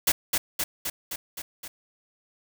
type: noise with echo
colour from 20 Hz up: white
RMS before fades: -21 dBFS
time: 0.07-0.12 s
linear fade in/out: 5 ms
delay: 260 ms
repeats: 6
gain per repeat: -3 dB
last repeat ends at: 1.68 s
effects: none